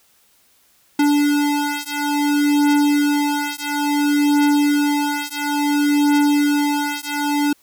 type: beating tone pair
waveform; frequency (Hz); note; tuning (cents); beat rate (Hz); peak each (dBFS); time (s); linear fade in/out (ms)
square; 290.7 / 291.28; D4 / D4; -18 / -14; 0.58; -19; 0.99-7.53; 5
effects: white hiss -57 dBFS RMS until 7.62 s